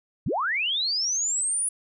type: linear sweep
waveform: sine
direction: up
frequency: 75.2 to 9956 Hz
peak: -23 dBFS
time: 0.26-1.69 s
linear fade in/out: 5 ms
effects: none